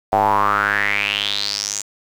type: tone with band-pass filter sweep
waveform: square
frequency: 51 Hz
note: G#1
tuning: 31 cents flat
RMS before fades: -19 dBFS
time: 0.12-1.82 s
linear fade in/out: 10 ms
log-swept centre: 730 to 7100 Hz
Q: 6.5
effects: 7-bit